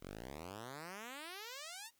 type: exponential sweep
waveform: 5% pulse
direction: up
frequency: 41.49 to 959 Hz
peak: -35 dBFS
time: 0-1.91 s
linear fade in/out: 50 ms
effects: white hiss -75 dBFS RMS until 1.99 s